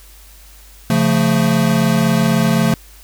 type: chord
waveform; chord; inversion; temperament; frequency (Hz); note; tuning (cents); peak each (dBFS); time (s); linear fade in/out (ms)
square; Db augmented; none; equal with one note detuned; 138.59 / 174.61 / 222.4; Db3 / F3 / A3; 0 / 0 / +19; -19 / -17 / -16; 0.9-2.74; 2
effects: added 50 Hz sine -41 dBFS peak until 3.03 s + white hiss -45 dBFS RMS until 3.03 s